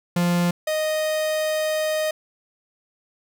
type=tone pair in turn; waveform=45% pulse; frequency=174.61 / 621.1 Hz; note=F3 / D#5; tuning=0 / -3 cents; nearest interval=octave + minor seventh; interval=2197 cents; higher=second; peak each=-18 / -21 dBFS; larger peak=first; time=0.16-0.51 / 0.67-2.11 s; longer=second; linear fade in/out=5 ms; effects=none